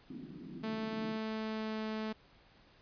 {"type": "band-pass noise", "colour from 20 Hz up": "white", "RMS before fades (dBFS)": -47, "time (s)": [0.1, 1.17], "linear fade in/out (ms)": 2, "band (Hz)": [150, 320], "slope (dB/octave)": 48}
{"type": "tone with pitch glide", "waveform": "sawtooth", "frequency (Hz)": [220, 217.7], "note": ["A3", "A3"], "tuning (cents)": [0, -18], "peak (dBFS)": -32, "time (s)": [0.63, 2.13], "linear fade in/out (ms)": 10, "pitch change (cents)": -18, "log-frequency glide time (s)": [0.97, 1.87]}
{"effects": ["pink hiss -63 dBFS RMS until 2.81 s", "resampled to 11025 Hz"]}